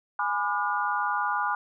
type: chord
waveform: sine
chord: G# diminished seventh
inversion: none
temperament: just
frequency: 830.6 / 996.7 / 1196.1 / 1435.3 Hz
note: G#5 / B5 / D6 / F6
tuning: 0 / +16 / +31 / +47 cents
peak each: -30 dBFS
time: 0.19-1.55 s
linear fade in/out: 2 ms
effects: none